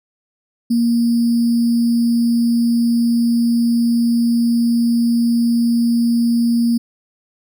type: tone with sample-and-hold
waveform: sine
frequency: 234.7 Hz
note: A#3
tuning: 12 cents sharp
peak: -12 dBFS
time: 0.7-6.78 s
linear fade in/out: 10 ms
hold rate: 4900 Hz
effects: none